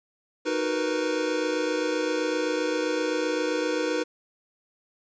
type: chord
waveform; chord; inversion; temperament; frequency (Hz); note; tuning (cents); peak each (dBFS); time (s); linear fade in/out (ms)
square; B major seventh; first; equal; 311.1 / 370 / 466.2 / 493.9; D#4 / F#4 / A#4 / B4; 0 / 0 / 0 / 0; -30 / -34 / -32 / -29; 0.45-4.04; 20
effects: resampled to 16000 Hz + 9-bit